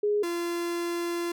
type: tone pair in turn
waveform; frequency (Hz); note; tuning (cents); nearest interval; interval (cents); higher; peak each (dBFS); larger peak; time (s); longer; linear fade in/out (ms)
sine / 45% pulse; 415.3 / 343.8; G#4 / F4; 0 / -27; minor third; 327; first; -22 / -28; first; 0.03-0.23 / 0.23-1.32; second; 5
effects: none